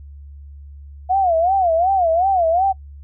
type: tone with vibrato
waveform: sine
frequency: 713 Hz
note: F5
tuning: 36 cents sharp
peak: -13 dBFS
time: 1.09-2.73 s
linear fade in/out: 20 ms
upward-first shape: sine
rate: 2.7 Hz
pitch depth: 170 cents each way
effects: noise-tail reverb RT60 0.1 s tail -24 dB re dry + added 71 Hz sine -35 dBFS peak until 3.03 s